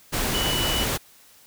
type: tone in noise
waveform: sine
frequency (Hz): 2960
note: F#7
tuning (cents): 0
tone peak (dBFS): -26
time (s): 0.33-0.85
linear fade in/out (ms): 20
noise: pink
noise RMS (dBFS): -25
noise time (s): 0.12-0.98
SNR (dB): -4
effects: white hiss -53 dBFS RMS until 1.46 s